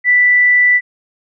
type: tone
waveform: sine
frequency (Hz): 1975.5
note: B6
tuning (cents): 0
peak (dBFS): -7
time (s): 0.04-0.81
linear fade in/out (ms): 50
effects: none